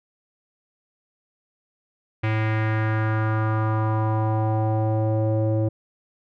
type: tone with low-pass filter sweep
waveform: square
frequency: 109.4 Hz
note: A2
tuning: 9 cents flat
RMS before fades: -22 dBFS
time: 2.23-5.69 s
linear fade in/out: 10 ms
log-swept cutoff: 2300 to 480 Hz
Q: 2.8
effects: none